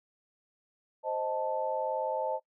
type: chord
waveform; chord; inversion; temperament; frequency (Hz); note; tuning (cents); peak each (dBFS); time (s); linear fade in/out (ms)
sine; A diminished; first; equal; 523.3 / 622.3 / 880; C5 / Eb5 / A5; 0 / 0 / 0; -34 / -34 / -33; 1.03-2.4; 50
effects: noise-tail reverb RT60 0.1 s tail -20 dB re dry